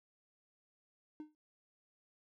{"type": "tone with exponential decay", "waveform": "triangle", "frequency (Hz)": 305, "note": "D#4", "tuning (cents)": -34, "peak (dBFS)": -39, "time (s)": [1.2, 1.35], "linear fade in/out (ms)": 1, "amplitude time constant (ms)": 32, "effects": []}